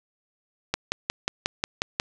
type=click train; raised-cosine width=0.2 ms; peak=-6 dBFS; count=8; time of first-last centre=0.74-1.999 s; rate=5.56 Hz; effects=none